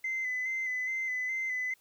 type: tone with vibrato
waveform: sine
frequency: 2041 Hz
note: C7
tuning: 44 cents flat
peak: -29 dBFS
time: 0.04-1.74 s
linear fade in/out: 5 ms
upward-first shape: square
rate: 2.4 Hz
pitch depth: 27 cents each way
effects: tanh soft clip ceiling -27 dBFS + white hiss -67 dBFS RMS until 1.8 s